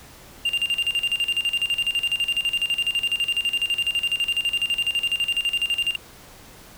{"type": "tone with tremolo", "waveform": "triangle", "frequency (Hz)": 2794, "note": "F7", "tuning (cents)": 0, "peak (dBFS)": -17, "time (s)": [0.45, 5.96], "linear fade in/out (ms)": 5, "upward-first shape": "square", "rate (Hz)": 12, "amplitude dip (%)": 80, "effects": ["pink hiss -46 dBFS RMS until 6.77 s"]}